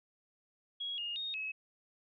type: tone with pitch steps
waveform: sine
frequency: 3314 / 2843 / 3714 / 2571 Hz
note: G#7 / F7 / A#7 / E7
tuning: -4 / +30 / -7 / -44 cents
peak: -36 dBFS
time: 0.8-1.52 s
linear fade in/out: 10 ms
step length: 180 ms
effects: none